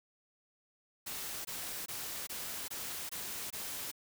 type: noise bursts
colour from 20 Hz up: white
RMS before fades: -41 dBFS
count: 7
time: 1.06-3.916 s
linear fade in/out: 10 ms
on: 390 ms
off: 21 ms
effects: none